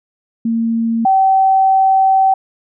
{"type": "tone pair in turn", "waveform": "sine", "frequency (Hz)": [228.5, 768.6], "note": ["A#3", "G5"], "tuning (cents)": [-34, -34], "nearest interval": "octave + major sixth", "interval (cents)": 2100, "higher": "second", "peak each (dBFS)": [-13, -8], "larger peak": "second", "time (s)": [[0.45, 1.05], [1.05, 2.34]], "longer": "second", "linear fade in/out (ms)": 5, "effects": []}